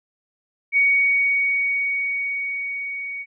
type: tone with level ramp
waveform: sine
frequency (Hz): 2241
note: C#7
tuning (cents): +18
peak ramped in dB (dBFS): -13 to -28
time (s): 0.72-3.26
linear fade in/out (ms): 50
effects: none